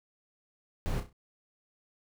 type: noise with echo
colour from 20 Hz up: brown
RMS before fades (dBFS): -32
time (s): 0.86-1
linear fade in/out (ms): 0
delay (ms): 32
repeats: 4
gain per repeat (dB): -8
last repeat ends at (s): 1.128
effects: none